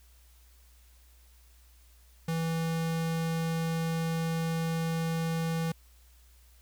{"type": "tone", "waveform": "square", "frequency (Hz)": 164, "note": "E3", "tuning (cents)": -9, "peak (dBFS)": -29, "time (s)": [2.28, 5.72], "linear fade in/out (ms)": 5, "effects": ["added 60 Hz sine -56 dBFS peak until 6.61 s", "white hiss -64 dBFS RMS until 6.61 s"]}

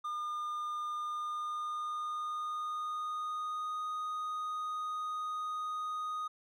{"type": "tone with pitch glide", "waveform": "triangle", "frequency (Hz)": [1211, 1242.2], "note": ["D#6", "D#6"], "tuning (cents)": [-47, -3], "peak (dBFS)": -33, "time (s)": [0.04, 6.28], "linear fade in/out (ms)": 10, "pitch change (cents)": 44, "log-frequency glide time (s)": [0.95, 3.88], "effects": []}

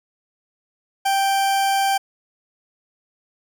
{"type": "tone", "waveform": "40% pulse", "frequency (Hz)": 784, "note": "G5", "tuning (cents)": 0, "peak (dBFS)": -16, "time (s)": [1.05, 1.98], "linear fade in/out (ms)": 10, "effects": []}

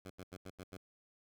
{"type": "tone bursts", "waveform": "10% pulse", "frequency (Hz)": 93.2, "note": "F#2", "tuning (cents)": 13, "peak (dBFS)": -38, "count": 6, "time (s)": [0.05, 0.771], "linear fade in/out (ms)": 5, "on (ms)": 51, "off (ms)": 83, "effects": []}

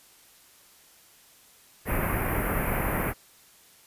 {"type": "band-stop noise", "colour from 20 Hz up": "pink", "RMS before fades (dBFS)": -27, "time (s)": [1.85, 3.14], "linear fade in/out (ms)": 50, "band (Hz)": [2400, 11000], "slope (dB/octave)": 48, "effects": ["white hiss -56 dBFS RMS until 3.86 s", "resampled to 32000 Hz"]}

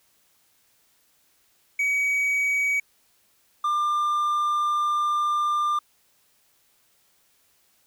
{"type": "tone pair in turn", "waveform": "triangle", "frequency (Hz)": [2265, 1195.3], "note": ["C#7", "D6"], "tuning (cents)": [37, 30], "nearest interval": "major seventh", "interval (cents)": 1107, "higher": "first", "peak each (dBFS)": -19, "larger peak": "neither", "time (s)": [[1.79, 2.8], [3.64, 5.79]], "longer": "second", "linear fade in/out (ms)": 5, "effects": ["white hiss -64 dBFS RMS until 7.86 s"]}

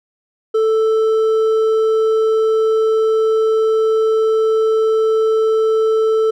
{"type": "tone with hard clipping", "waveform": "triangle", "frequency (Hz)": 440.8, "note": "A4", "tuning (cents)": 3, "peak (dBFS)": -13, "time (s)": [0.54, 6.31], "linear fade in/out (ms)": 10, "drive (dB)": 8, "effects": []}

